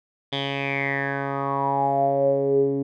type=tone with low-pass filter sweep; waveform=10% pulse; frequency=138.59 Hz; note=C#3; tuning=in tune; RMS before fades=-23 dBFS; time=0.32-2.83 s; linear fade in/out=10 ms; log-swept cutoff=3400 to 330 Hz; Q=8.3; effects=none